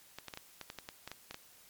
clicks, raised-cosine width 0.2 ms, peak -25 dBFS, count 12, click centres 0.186 / 0.283 / 0.338 / 0.374 / 0.613 / 0.701 / 0.787 / 0.889 / 1.076 / 1.116 / 1.31 / 1.344 s, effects white hiss -60 dBFS RMS until 1.69 s + MP3 96 kbps

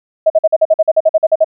sine tone bursts, 636 Hz, D#5, 38 cents sharp, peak -5 dBFS, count 14, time 0.26-1.445 s, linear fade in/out 10 ms, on 41 ms, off 47 ms, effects none

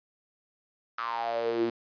sawtooth tone with high-pass filter sweep, 116.54 Hz, A#2, in tune, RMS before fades -30 dBFS, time 0.98-1.7 s, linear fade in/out 5 ms, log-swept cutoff 1300 to 290 Hz, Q 8, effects resampled to 11025 Hz

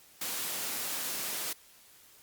white high-pass noise, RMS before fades -35 dBFS, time 0.21-1.53 s, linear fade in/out 5 ms, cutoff 160 Hz, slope 12 dB/octave, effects white hiss -58 dBFS RMS until 2.22 s + Opus 48 kbps

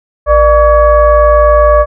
sine tone with frequency modulation, 596 Hz, D5, 25 cents sharp, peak -3 dBFS, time 0.26-1.86 s, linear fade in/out 50 ms, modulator 540 Hz, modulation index 0.98, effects none

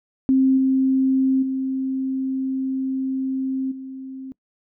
sine tone with level steps, 264.4 Hz, C4, 18 cents sharp, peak -13 / -15 / -21 / -31 dBFS, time 0.29-4.32 s, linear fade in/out 0 ms, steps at 0.57 / 1.42 / 3.71 s, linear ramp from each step 10 ms, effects noise-tail reverb RT60 0.1 s tail -23 dB re dry

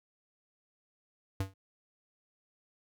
square tone with exponential decay, 96.5 Hz, G2, 27 cents flat, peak -28 dBFS, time 1.4-1.54 s, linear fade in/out 5 ms, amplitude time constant 30 ms, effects none

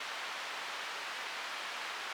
pink band-pass noise, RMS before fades -41 dBFS, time 0-2.13 s, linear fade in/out 5 ms, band 1000 to 3500 Hz, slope 12 dB/octave, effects none

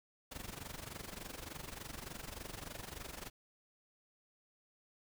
pink noise with amplitude modulation, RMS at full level -44 dBFS, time 0.31-3.3 s, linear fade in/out 10 ms, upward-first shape sine, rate 23.4 Hz, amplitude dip 80%, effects none

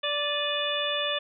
harmonic tone with a mistuned harmonic, 584 Hz, D5, 10 cents flat, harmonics 1 / 2 / 3 / 4 / 5 / 6, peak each -31 / -35 / -35 / -36 / -33 / -30 dBFS, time 0.03-1.19 s, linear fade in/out 10 ms, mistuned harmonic 4, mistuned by +97 cents, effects none

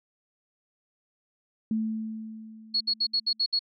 sine tone with exponential decay, 220 Hz, A3, in tune, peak -23 dBFS, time 1.71-3.42 s, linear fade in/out 2 ms, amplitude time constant 370 ms
sine tone bursts, 4342 Hz, C#8, 37 cents flat, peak -22 dBFS, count 7, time 2.74-3.593 s, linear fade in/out 10 ms, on 67 ms, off 64 ms
effects none

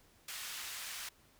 pink band-pass noise, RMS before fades -44 dBFS, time 0.28-1.09 s, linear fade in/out 5 ms, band 1700 to 16000 Hz, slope 12 dB/octave, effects pink hiss -66 dBFS RMS until 1.39 s

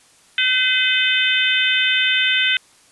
harmonic tone, 510 Hz, C5, 44 cents flat, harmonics 3 / 4 / 5 / 6 / 7, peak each -21 / -22 / -21 / -20 / -22 dBFS, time 0.38-2.57 s, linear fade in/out 2 ms, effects white hiss -52 dBFS RMS until 2.91 s + resampled to 24000 Hz

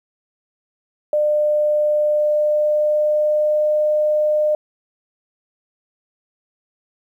sine tone with pitch glide, 600 to 605.6 Hz, D5 to D#5, +37 to -47 cents, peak -14 dBFS, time 1.13-4.55 s, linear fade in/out 2 ms, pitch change +16 cents, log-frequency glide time 2.17-3.74 s, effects 9-bit

